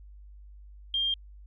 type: tone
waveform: sine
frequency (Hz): 3200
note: G7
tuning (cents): +35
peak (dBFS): -25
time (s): 0.94-1.14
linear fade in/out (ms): 2
effects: added 50 Hz sine -46 dBFS peak until 1.46 s